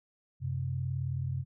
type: tone pair together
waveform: sine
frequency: 93.7 / 132.51 Hz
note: F#2 / C3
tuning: +22 / +22 cents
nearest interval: tritone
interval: 600 cents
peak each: -35 / -32 dBFS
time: 0.4-1.45 s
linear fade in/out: 50 ms
effects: none